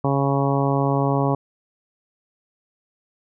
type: harmonic tone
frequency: 138.59 Hz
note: C#3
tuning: in tune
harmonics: 1 / 2 / 3 / 4 / 5 / 6 / 7 / 8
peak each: -21 / -24 / -26 / -27 / -28 / -29 / -29 / -30 dBFS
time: 0.04-1.35 s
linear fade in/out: 5 ms
effects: none